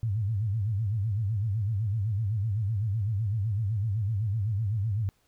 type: tone with vibrato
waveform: sine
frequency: 105.3 Hz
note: G#2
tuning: 24 cents sharp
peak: -25 dBFS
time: 0.03-5.09 s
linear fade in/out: 0 ms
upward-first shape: sine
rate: 7.9 Hz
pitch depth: 170 cents each way
effects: pink hiss -69 dBFS RMS until 5.27 s